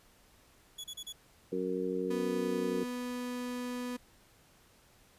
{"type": "tone bursts", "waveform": "sawtooth", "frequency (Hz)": 3388, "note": "G#7", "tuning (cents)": 34, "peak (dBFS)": -37, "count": 4, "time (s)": [0.78, 1.127], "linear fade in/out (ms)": 10, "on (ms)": 62, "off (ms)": 33}
{"type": "harmonic tone", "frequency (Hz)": 92.5, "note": "F#2", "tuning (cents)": 0, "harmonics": [2, 3, 4, 5], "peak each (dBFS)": [-39, -38, -36, -35], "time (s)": [1.52, 2.84], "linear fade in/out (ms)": 5}
{"type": "tone", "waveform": "35% pulse", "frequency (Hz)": 246.9, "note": "B3", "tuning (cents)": 0, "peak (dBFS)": -34, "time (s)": [2.1, 3.97], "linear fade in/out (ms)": 10}
{"effects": ["pink hiss -63 dBFS RMS until 5.18 s", "resampled to 32000 Hz"]}